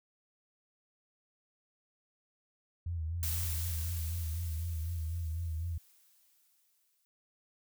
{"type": "tone with vibrato", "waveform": "sine", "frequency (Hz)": 82.41, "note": "E2", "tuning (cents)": 0, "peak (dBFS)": -33, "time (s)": [2.86, 5.78], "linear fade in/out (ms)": 5, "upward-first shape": "sine", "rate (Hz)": 4, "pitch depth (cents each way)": 81}
{"type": "noise with exponential decay", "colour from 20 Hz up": "blue", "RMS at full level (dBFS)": -36, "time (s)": [3.23, 7.05], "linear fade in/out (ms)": 0, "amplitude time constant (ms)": 830}
{"effects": []}